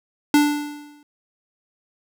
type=tone with exponential decay; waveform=square; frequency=293.7 Hz; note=D4; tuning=in tune; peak=-11 dBFS; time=0.34-1.03 s; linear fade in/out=2 ms; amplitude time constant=150 ms; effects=none